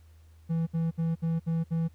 triangle tone bursts, 164.5 Hz, E3, 3 cents flat, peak -23 dBFS, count 6, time 0.49-1.885 s, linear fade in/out 20 ms, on 180 ms, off 63 ms, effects added 80 Hz sine -52 dBFS peak until 1.94 s + pink hiss -68 dBFS RMS until 1.94 s

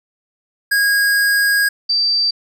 square / sine tone pair in turn, 1639 / 4660 Hz, G#6 / D8, -23 / -14 cents, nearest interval octave + tritone, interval 1809 cents, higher second, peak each -13 dBFS, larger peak neither, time 0.71-1.69 / 1.89-2.31 s, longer first, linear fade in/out 10 ms, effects none

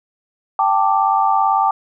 sine chord, G suspended second, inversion none, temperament just, 784 / 882 / 1176 Hz, G5 / A5 / D6, 0 / +4 / +2 cents, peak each -16 / -17 / -18 dBFS, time 0.59-1.71 s, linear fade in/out 2 ms, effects none

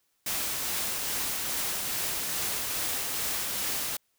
white noise with tremolo, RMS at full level -30 dBFS, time 0.26-3.97 s, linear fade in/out 5 ms, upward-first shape triangle, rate 2.4 Hz, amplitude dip 25%, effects white hiss -73 dBFS RMS until 4.18 s

